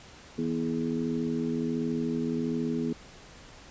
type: harmonic tone with a mistuned harmonic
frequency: 81.4 Hz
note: E2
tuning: 21 cents flat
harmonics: 2 / 3 / 4 / 5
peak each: -35 / -29 / -35 / -35 dBFS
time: 0.38-2.93 s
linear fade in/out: 5 ms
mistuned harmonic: 5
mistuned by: +54 cents
effects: pink hiss -50 dBFS RMS until 3.7 s + resampled to 16000 Hz